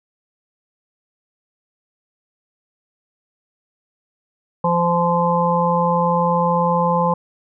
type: harmonic tone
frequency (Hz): 172.4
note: F3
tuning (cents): -22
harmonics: 1 / 3 / 5 / 6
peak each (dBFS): -20 / -20 / -20 / -20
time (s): 4.64-7.14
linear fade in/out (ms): 5
effects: none